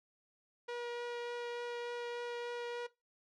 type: tone with vibrato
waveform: sawtooth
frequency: 479.2 Hz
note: A#4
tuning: 48 cents sharp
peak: -35 dBFS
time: 0.68-2.87 s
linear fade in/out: 10 ms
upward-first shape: triangle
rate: 3.4 Hz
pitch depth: 8 cents each way
effects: noise-tail reverb RT60 0.2 s tail -18 dB re dry + low-pass 4000 Hz 12 dB/octave